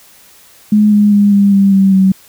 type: tone with pitch steps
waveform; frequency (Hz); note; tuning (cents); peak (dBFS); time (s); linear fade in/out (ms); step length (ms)
sine; 210.7 / 207.2 / 203.8 / 200.4 / 197.04 / 193.77 / 190.55; G#3 / G#3 / G#3 / G3 / G3 / G3 / G3; +25 / -4 / -32 / +38 / +9 / -20 / -49; -5; 0.72-2.12; 5; 200
effects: white hiss -43 dBFS RMS until 2.28 s